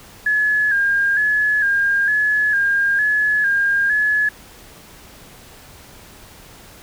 sine tone with vibrato, 1657 Hz, G#6, 4 cents flat, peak -14 dBFS, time 0.26-4.29 s, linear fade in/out 5 ms, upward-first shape square, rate 1.1 Hz, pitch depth 48 cents each way, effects pink hiss -43 dBFS RMS until 6.82 s

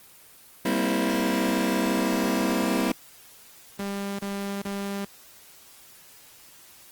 sawtooth chord, C dominant seventh, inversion second, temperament just, 196.22 / 235.5 / 261.6 / 327 Hz, G3 / Bb3 / C4 / E4, +2 / +18 / 0 / -14 cents, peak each -24 dBFS, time 0.65-2.92 s, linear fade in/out 5 ms
sawtooth tone bursts, 199.2 Hz, G3, 28 cents sharp, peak -25 dBFS, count 3, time 3.79-5.05 s, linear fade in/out 5 ms, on 400 ms, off 30 ms
effects white hiss -51 dBFS RMS until 6.91 s + Opus 24 kbps

